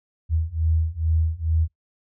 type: beating tone pair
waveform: sine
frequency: 79.4 / 81.7 Hz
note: D#2 / E2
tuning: +36 / -15 cents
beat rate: 2.3 Hz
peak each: -23 / -22 dBFS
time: 0.29-1.68 s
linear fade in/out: 50 ms
effects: noise-tail reverb RT60 0.1 s tail -20 dB re dry